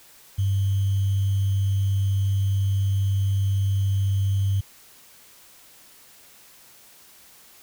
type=tone with sample-and-hold; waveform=sine; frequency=98 Hz; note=G2; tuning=in tune; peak=-19 dBFS; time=0.38-4.61 s; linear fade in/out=10 ms; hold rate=3150 Hz; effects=white hiss -51 dBFS RMS until 7.62 s